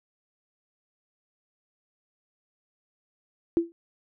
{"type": "tone with exponential decay", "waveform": "sine", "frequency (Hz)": 336.8, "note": "E4", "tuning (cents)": 37, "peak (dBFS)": -15, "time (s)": [3.57, 3.72], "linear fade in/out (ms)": 0, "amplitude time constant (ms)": 32, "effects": []}